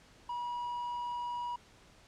triangle tone, 966 Hz, B5, 39 cents flat, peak -33 dBFS, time 0.29-1.56 s, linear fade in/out 5 ms, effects pink hiss -60 dBFS RMS until 2.07 s + low-pass 7000 Hz 12 dB/octave

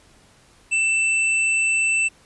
square tone, 2663 Hz, E7, 17 cents sharp, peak -18 dBFS, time 0.71-2.09 s, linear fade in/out 20 ms, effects pink hiss -54 dBFS RMS until 2.25 s + resampled to 24000 Hz

